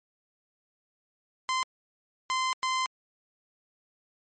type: tone bursts at uneven times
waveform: sawtooth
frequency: 1036 Hz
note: C6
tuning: 17 cents flat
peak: -22 dBFS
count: 3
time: 1.49-1.63 / 2.3-2.53 / 2.63-2.86 s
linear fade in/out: 0 ms
effects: MP3 32 kbps